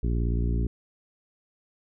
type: harmonic tone with a mistuned harmonic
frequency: 58.27 Hz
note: A#1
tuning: in tune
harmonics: 1 / 2 / 3 / 4 / 5 / 6 / 7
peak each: -24 / -30 / -34 / -36 / -38 / -40 / -41 dBFS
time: 0.03-0.67 s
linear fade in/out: 5 ms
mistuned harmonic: 1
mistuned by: -19 cents
effects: none